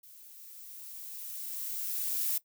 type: noise with level ramp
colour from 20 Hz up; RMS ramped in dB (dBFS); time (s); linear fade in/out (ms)
violet; -54 to -30; 0.03-2.38; 5
effects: noise-tail reverb RT60 0.1 s tail -18 dB re dry